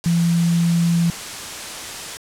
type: tone in noise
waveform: sine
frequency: 169.7 Hz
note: F3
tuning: 49 cents flat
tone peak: -14 dBFS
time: 0.06-1.1 s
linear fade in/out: 0 ms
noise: white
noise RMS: -30 dBFS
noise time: 0.04-2.17 s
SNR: +13 dB
effects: low-pass 9000 Hz 12 dB/octave